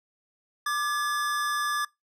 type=tone pair together; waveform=square; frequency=1185.2 / 1700 Hz; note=D6 / G#6; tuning=+15 / +40 cents; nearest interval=tritone; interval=625 cents; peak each=-28 / -30 dBFS; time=0.66-1.85 s; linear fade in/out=5 ms; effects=noise-tail reverb RT60 0.2 s tail -24 dB re dry + low-pass 12000 Hz 12 dB/octave